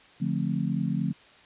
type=chord; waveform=sine; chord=D minor seventh; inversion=none; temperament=just; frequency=146.83 / 176.2 / 220.2 / 264.3 Hz; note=D3 / F3 / A3 / C4; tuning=0 / +16 / +2 / +18 cents; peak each=-30 / -29 / -30 / -34 dBFS; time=0.2-1.13 s; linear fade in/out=20 ms; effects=white hiss -54 dBFS RMS until 1.45 s + resampled to 8000 Hz